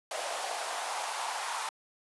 pink noise with high-pass filter sweep, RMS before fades -35 dBFS, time 0.11-1.69 s, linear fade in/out 2 ms, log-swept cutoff 640 to 960 Hz, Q 3.3, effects high-pass 400 Hz 12 dB/octave + resampled to 24000 Hz

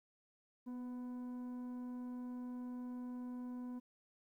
sine tone with frequency modulation, 246.9 Hz, B3, in tune, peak -40 dBFS, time 0.66-3.8 s, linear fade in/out 20 ms, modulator 749 Hz, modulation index 0.25, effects tanh soft clip ceiling -41 dBFS + 13-bit

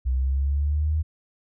sine linear sweep, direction up, 62.7 to 79 Hz, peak -20 dBFS, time 0.05-1.03 s, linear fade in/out 20 ms, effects none

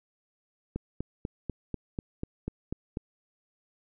click train, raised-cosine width 3 ms, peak -19 dBFS, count 10, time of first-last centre 0.76-2.971 s, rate 4.07 Hz, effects none

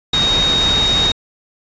sine tone in noise, 3743 Hz, A#7, 6 cents sharp, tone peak -13 dBFS, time 0.13-1.12 s, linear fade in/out 5 ms, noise pink, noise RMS -20 dBFS, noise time 0.13-1.12 s, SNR +4 dB, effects resampled to 16000 Hz

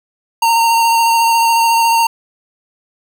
square tone with vibrato, 919 Hz, A#5, 25 cents flat, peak -10 dBFS, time 0.42-2.07 s, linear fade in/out 5 ms, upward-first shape square, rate 14 Hz, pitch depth 12 cents each way, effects none

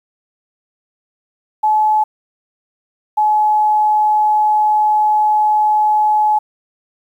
sine tone pair in turn, 857 / 850.6 Hz, A5 / G#5, -46 / +41 cents, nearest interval unison, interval 13 cents, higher first, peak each -10 dBFS, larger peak neither, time 1.63-2.04 / 3.17-6.39 s, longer second, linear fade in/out 10 ms, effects 8-bit

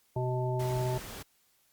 harmonic tone, 126.1 Hz, B2, 36 cents sharp, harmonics 1 / 3 / 5 / 7, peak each -30 / -35 / -37 / -38 dBFS, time 0.16-0.98 s, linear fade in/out 5 ms
pink noise, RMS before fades -43 dBFS, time 0.59-1.23 s, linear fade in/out 10 ms
effects white hiss -69 dBFS RMS until 1.72 s + Opus 48 kbps

